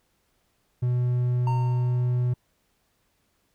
triangle tone, 123.47 Hz, B2, in tune, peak -19 dBFS, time 0.82-2.34 s, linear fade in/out 10 ms
triangle tone with exponential decay, 918 Hz, A#5, 27 cents flat, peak -25 dBFS, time 1.47-2.35 s, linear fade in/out 2 ms, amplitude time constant 190 ms
effects pink hiss -70 dBFS RMS until 3.54 s

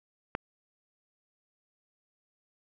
click, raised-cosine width 0.5 ms, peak -15 dBFS, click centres 0.351 s, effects none

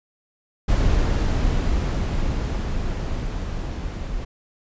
brown noise with level ramp, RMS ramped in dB -18 to -29 dBFS, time 0.68-4.25 s, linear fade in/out 10 ms, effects resampled to 16000 Hz

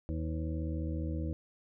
harmonic tone with a mistuned harmonic, 79.4 Hz, D#2, 36 cents sharp, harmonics 1 / 2 / 3 / 4 / 6 / 7, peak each -34 / -40 / -44 / -40 / -47 / -50 dBFS, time 0.09-1.33 s, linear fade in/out 0 ms, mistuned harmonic 6, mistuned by +87 cents, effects none

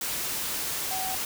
sine tone in noise, 757 Hz, F#5, 39 cents sharp, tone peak -32 dBFS, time 0.91-1.15 s, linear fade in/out 2 ms, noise white, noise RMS -31 dBFS, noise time 0.01-1.25 s, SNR -4 dB, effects none

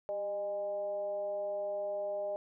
sine tone with frequency modulation, 609 Hz, D#5, 37 cents flat, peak -33 dBFS, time 0.09-2.36 s, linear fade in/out 0 ms, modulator 212 Hz, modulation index 0.46, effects none

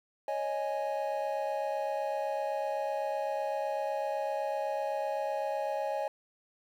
triangle chord, C# suspended second, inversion none, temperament equal, 554.4 / 622.3 / 830.6 Hz, C#5 / D#5 / G#5, 0 / 0 / 0 cents, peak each -33 dBFS, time 0.28-6.08 s, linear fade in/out 2 ms, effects 10-bit

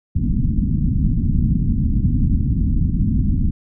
pink low-pass noise, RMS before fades -17 dBFS, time 0.15-3.51 s, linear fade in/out 10 ms, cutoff 260 Hz, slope 48 dB/octave, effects none

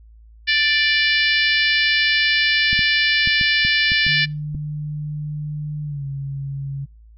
harmonic tone, 587.3 Hz, D5, in tune, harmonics 3 / 4 / 5 / 6 / 7 / 8 / 9, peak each -19 / -21 / -23 / -25 / -26 / -27 / -28 dBFS, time 0.47-4.26 s, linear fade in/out 20 ms
clicks, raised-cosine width 5 ms, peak -16 dBFS, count 8, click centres 2.73 / 2.792 / 3.274 / 3.412 / 3.65 / 3.919 / 4.066 / 4.549 s
sine tone with pitch glide, 150 to 138.35 Hz, D3 to C#3, +37 to -3 cents, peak -24 dBFS, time 4.07-6.86 s, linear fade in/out 20 ms, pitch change -140 cents, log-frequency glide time 5.84-6.05 s
effects noise-tail reverb RT60 0.3 s tail -26 dB re dry + added 55 Hz sine -43 dBFS peak until 7.17 s

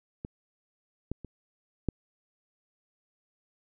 clicks, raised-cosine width 3 ms, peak -23 / -19 / -28 / -14 dBFS, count 4, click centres 0.249 / 1.116 / 1.247 / 1.887 s, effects none

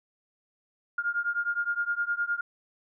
sine beating tone pair, 1409 / 1418.7 Hz, F6 / F6, +15 / +27 cents, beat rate 9.7 Hz, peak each -29 / -30 dBFS, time 0.98-2.41 s, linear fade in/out 5 ms, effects none

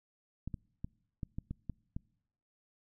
clicks, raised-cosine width 5 ms, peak -26 dBFS, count 8, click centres 0.476 / 0.542 / 0.845 / 1.232 / 1.385 / 1.51 / 1.697 / 1.965 s, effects noise-tail reverb RT60 0.8 s tail -26 dB re dry

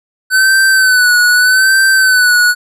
square tone with vibrato, 1511 Hz, F#6, 36 cents sharp, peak -7 dBFS, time 0.3-2.55 s, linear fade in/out 50 ms, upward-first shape sine, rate 0.82 Hz, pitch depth 56 cents each way, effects resampled to 32000 Hz

